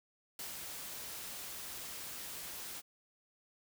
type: noise with ADSR envelope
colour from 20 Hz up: white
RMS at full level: -43 dBFS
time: 0.39-2.82 s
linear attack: 3 ms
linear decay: 150 ms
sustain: -2 dB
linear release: 32 ms
effects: none